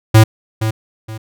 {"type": "tone with echo", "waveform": "square", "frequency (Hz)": 110, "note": "A2", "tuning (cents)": 0, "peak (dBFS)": -4, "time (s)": [0.14, 0.24], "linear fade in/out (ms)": 10, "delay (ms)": 470, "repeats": 2, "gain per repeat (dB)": -11, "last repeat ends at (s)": 1.18, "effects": []}